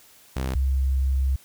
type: tone pair in turn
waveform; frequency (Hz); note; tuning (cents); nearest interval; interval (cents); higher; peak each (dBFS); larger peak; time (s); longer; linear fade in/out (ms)
sawtooth / sine; 65.41 / 66.59; C2 / C2; 0 / +31; unison; 31; second; -21 / -19; second; 0.36-0.55 / 0.55-1.36; second; 5
effects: white hiss -53 dBFS RMS until 1.44 s